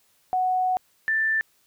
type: tone pair in turn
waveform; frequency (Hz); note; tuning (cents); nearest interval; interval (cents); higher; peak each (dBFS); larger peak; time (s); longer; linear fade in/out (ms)
sine; 740 / 1771.2; F#5 / A6; 0 / +11; octave + minor third; 1511; second; -20; neither; 0.33-0.77 / 1.08-1.41; first; 0
effects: white hiss -64 dBFS RMS until 1.66 s